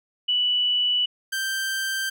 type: tone pair in turn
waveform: sine / sawtooth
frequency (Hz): 2960 / 1568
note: F#7 / G6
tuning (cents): 0 / 0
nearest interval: major seventh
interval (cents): 1100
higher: first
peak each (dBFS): -19 / -21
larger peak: first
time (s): 0.28-1.06 / 1.32-2.1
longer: neither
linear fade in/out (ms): 10
effects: none